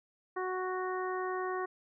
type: harmonic tone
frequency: 370 Hz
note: F#4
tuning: in tune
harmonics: 1 / 2 / 3 / 4 / 5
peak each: -35 / -40 / -38 / -45 / -44 dBFS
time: 0.36-1.66 s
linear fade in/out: 10 ms
effects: none